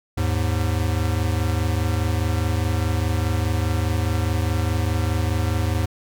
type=tone pair together; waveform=square; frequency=80.2 / 105.05 Hz; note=E2 / G#2; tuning=-47 / +20 cents; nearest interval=perfect fourth; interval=467 cents; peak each=-23 dBFS; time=0.17-5.86 s; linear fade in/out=10 ms; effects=none